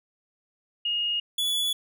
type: tone pair in turn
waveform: sine / 45% pulse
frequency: 2859 / 3419 Hz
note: F7 / G#7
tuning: +40 / +50 cents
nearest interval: minor third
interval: 310 cents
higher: second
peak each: -24 dBFS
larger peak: neither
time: 0.85-1.2 / 1.38-1.73 s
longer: neither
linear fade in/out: 5 ms
effects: none